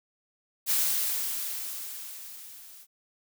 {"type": "noise with level ramp", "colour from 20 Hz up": "blue", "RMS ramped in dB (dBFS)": [-24, -50], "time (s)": [0.66, 2.87], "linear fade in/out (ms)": 50, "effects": []}